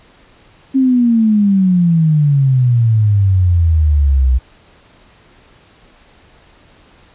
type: exponential sweep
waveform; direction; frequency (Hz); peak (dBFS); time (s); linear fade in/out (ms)
sine; down; 270.5 to 61.6; -8; 0.74-4.39; 20
effects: pink hiss -47 dBFS RMS until 7.14 s + resampled to 8000 Hz